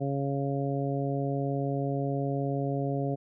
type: harmonic tone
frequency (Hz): 138.9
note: C#3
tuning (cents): +4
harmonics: 1 / 2 / 3 / 4 / 5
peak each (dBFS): -30 / -33 / -35 / -36 / -37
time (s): 0-3.16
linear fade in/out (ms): 20
effects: none